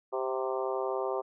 harmonic tone with a mistuned harmonic, 130.9 Hz, C3, 1 cent sharp, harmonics 3 / 4 / 5 / 6 / 7 / 8 / 9, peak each -33 / -35 / -37 / -39 / -40 / -41 / -42 dBFS, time 0.12-1.22 s, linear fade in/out 20 ms, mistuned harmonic 6, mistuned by -29 cents, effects none

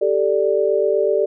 sine chord, G suspended second, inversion none, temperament equal, 392 / 440 / 587.3 Hz, G4 / A4 / D5, 0 / 0 / 0 cents, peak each -19 dBFS, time 0.01-1.26 s, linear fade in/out 10 ms, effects none

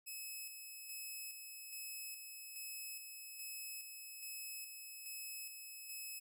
5% pulse tone with tremolo, 2580 Hz, E7, 38 cents flat, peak -36 dBFS, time 0.06-6.2 s, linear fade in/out 20 ms, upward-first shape square, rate 1.2 Hz, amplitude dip 40%, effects none

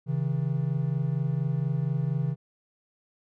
triangle tone pair together, 135.5 / 159.75 Hz, C#3 / D#3, -39 / +46 cents, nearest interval minor third, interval 285 cents, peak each -25 / -26 dBFS, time 0.06-2.36 s, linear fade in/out 50 ms, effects none

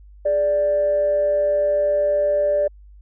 sine tone pair together, 415.3 / 587.3 Hz, G#4 / D5, 0 / 0 cents, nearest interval tritone, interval 600 cents, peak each -27 / -15 dBFS, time 0.25-2.68 s, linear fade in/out 10 ms, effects tanh soft clip ceiling -11 dBFS + added 50 Hz sine -42 dBFS peak until 3.01 s

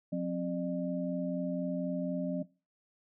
sine tone cluster, 180.5 / 264.6 / 603 Hz, F#3 / C4 / D5, -43 / +20 / +46 cents, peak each -33 / -35 / -38 dBFS, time 0.12-2.43 s, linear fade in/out 10 ms, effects noise-tail reverb RT60 0.3 s tail -19 dB re dry

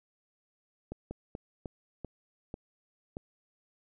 slowing click train, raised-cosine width 2 ms, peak -25 dBFS, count 7, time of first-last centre 0.92-3.169 s, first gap 190 ms, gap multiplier 1.27, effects none

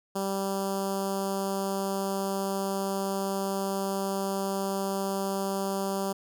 10% pulse tone with notch filter, 195.1 Hz, G3, 8 cents flat, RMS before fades -30 dBFS, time 0.15-6.13 s, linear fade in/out 10 ms, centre 2300 Hz, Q 0.56, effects none

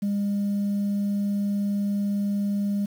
sine tone, 202.2 Hz, G#3, 46 cents flat, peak -20 dBFS, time 0.02-2.86 s, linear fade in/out 10 ms, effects tanh soft clip ceiling -21 dBFS + 8-bit

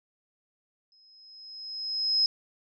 sine tone with exponential growth, 5120 Hz, D#8, 49 cents sharp, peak -19 dBFS, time 0.92-2.26 s, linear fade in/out 1 ms, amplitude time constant 290 ms, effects none

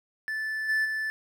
triangle tone with level steps, 1752 Hz, A6, 8 cents flat, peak -27 / -21 / -26 dBFS, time 0.28-1.1 s, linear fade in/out 0 ms, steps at 0.68 / 0.84 s, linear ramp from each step 20 ms, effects none

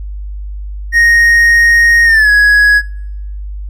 triangle tone with pitch glide, 1864.7 to 1670.9 Hz, A#6 to G#6, 0 to +10 cents, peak -3 dBFS, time 0.92-2.82 s, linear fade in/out 50 ms, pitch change -190 cents, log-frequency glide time 2.05-2.3 s, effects noise-tail reverb RT60 0.8 s tail -24 dB re dry + added 50 Hz sine -20 dBFS peak until 3.69 s

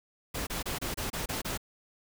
pink noise bursts, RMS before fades -34 dBFS, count 8, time 0.34-1.576 s, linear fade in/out 10 ms, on 130 ms, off 28 ms, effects none

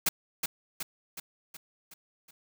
white noise with echo, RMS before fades -25 dBFS, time 0.06-0.09 s, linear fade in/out 5 ms, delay 370 ms, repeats 6, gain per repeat -5 dB, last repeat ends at 2.31 s, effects none

